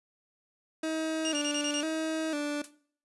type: tone with vibrato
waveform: 30% pulse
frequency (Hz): 305.1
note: D#4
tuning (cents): -34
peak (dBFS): -27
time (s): 0.83-2.62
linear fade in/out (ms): 5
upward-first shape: square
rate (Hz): 1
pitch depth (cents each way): 71
type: tone bursts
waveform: 25% pulse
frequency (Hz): 2833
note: F7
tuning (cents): +24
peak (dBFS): -27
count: 6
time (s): 1.25-1.807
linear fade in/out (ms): 0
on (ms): 67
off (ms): 31
type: noise with exponential decay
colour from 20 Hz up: blue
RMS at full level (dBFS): -37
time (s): 2.64-2.73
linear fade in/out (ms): 1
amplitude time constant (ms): 18
effects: noise-tail reverb RT60 0.5 s tail -18 dB re dry + resampled to 24000 Hz